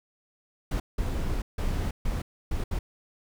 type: noise bursts at uneven times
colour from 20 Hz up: brown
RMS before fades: -28 dBFS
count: 6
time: 0.71-0.8 / 0.98-1.42 / 1.58-1.91 / 2.05-2.22 / 2.51-2.64 / 2.71-2.79 s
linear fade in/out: 5 ms
effects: none